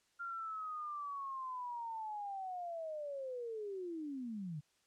sine linear sweep, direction down, 1396.9 to 141 Hz, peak -40 dBFS, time 0.19-4.61 s, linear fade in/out 20 ms, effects white hiss -75 dBFS RMS until 4.86 s + low-pass 8000 Hz 12 dB/octave

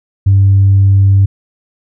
sine tone, 98 Hz, G2, in tune, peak -3 dBFS, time 0.26-1.26 s, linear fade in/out 10 ms, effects tanh soft clip ceiling -1 dBFS

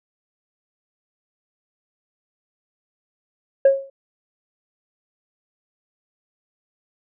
sine tone with exponential decay, 545 Hz, C#5, 29 cents flat, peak -5 dBFS, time 3.65-3.9 s, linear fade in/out 5 ms, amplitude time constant 54 ms, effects tanh soft clip ceiling -7 dBFS

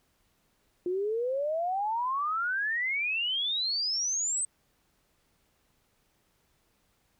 sine exponential sweep, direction up, 349.2 to 8330 Hz, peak -27 dBFS, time 0.86-4.45 s, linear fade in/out 2 ms, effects pink hiss -71 dBFS RMS until 7.19 s

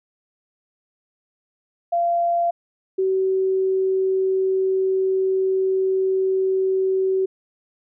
sine tone pair in turn, 688 / 379.9 Hz, F5 / F#4, -26 / +46 cents, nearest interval minor seventh, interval 1028 cents, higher first, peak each -17 dBFS, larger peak neither, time 1.92-2.51 / 2.98-7.26 s, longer second, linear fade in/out 10 ms, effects none

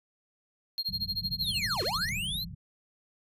triangle tone with tremolo, 4232 Hz, C8, 19 cents sharp, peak -26 dBFS, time 0.78-2.09 s, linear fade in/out 0 ms, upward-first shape sine, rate 13 Hz, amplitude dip 100%
white low-pass noise, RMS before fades -40 dBFS, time 0.88-2.55 s, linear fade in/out 10 ms, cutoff 200 Hz, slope 96 dB/octave
square linear two-way sweep, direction down then up, 4283 to 329 to 4283 Hz, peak -32 dBFS, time 1.4-2.45 s, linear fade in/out 20 ms, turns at 1.83 s
effects resampled to 32000 Hz

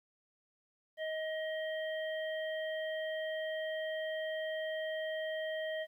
harmonic tone, 630 Hz, D#5, 21 cents sharp, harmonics 1 / 3 / 5, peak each -36 / -42 / -48 dBFS, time 0.97-5.87 s, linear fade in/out 50 ms, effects 12-bit

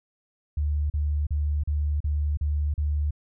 sine tone bursts, 74 Hz, D2, 14 cents sharp, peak -22 dBFS, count 7, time 0.57-3.108 s, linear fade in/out 5 ms, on 330 ms, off 38 ms, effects none

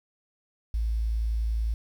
sine tone with quantisation, 55.5 Hz, A1, 16 cents sharp, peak -24 dBFS, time 0.74-1.74 s, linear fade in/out 0 ms, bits 9, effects none

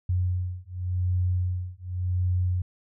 sine beating tone pair, 90.1 / 90.99 Hz, F#2 / F#2, -45 / -28 cents, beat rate 0.89 Hz, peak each -27 dBFS, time 0.09-2.62 s, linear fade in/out 5 ms, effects none

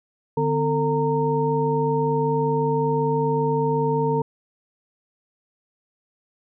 sine tone cluster, 149.4 / 254.7 / 449.4 / 922 Hz, D3 / C4 / A4 / A#5, +30 / -46 / +37 / -19 cents, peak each -24 / -28 / -22 / -25 dBFS, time 0.37-4.22 s, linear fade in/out 5 ms, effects none

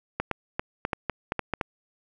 clicks, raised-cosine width 0.5 ms, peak -11 dBFS, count 10, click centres 0.2 / 0.313 / 0.595 / 0.851 / 0.932 / 1.097 / 1.321 / 1.393 / 1.537 / 1.612 s, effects none

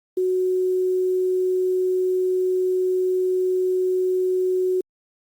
sine tone with quantisation, 369.5 Hz, F#4, 2 cents flat, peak -18 dBFS, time 0.17-4.81 s, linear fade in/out 5 ms, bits 8, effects Opus 32 kbps

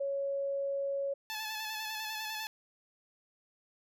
sine tone, 555 Hz, C#5, 2 cents sharp, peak -31 dBFS, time 0-1.14 s, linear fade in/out 10 ms
10% pulse tone with vibrato, 867 Hz, A5, 26 cents flat, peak -28 dBFS, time 1.3-2.47 s, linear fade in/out 0 ms, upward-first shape square, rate 10 Hz, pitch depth 25 cents each way
effects none

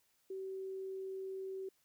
sine tone, 382.4 Hz, G4, 43 cents flat, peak -40 dBFS, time 0.3-1.69 s, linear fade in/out 5 ms, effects white hiss -75 dBFS RMS until 1.84 s

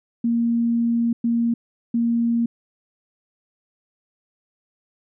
sine tone bursts at uneven times, 233.6 Hz, A#3, 4 cents sharp, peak -17 dBFS, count 3, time 0.24-1.13 / 1.24-1.54 / 1.94-2.46 s, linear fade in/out 5 ms, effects none

